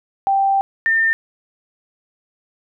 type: tone pair in turn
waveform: sine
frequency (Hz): 784 / 1806.4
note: G5 / A6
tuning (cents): 0 / +45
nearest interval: octave + major second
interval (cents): 1445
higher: second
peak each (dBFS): -13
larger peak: neither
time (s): 0.27-0.61 / 0.86-1.13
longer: first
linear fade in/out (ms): 0
effects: none